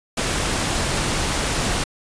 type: noise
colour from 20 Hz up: pink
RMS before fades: -22 dBFS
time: 0.17-1.84 s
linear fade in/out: 5 ms
effects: resampled to 22050 Hz